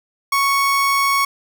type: tone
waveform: 30% pulse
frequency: 1108.7 Hz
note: C#6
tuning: in tune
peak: -12 dBFS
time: 0.32-1.25 s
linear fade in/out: 5 ms
effects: none